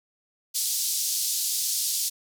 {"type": "band-pass noise", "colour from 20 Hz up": "pink", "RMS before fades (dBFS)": -27, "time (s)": [0.54, 2.1], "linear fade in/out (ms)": 20, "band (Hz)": [4500, 15000], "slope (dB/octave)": 24, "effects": []}